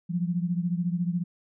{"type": "beating tone pair", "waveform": "sine", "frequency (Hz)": [171.9, 185.9], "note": ["F3", "F#3"], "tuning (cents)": [-27, 8], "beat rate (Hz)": 14, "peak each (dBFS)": [-26, -30], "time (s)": [0.09, 1.24], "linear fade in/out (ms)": 20, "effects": []}